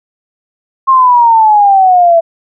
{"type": "exponential sweep", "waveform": "sine", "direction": "down", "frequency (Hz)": [1076, 659.3], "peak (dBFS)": -3, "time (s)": [0.87, 2.21], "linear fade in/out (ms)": 20, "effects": []}